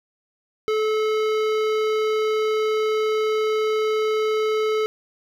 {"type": "tone with hard clipping", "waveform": "sine", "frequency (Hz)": 432.8, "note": "A4", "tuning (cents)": -29, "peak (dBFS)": -21, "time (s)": [0.68, 4.86], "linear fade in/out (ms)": 0, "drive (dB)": 16, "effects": []}